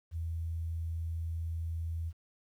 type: tone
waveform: sine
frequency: 82.41 Hz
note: E2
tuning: in tune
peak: -33 dBFS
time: 0.11-2.13 s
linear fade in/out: 50 ms
effects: 11-bit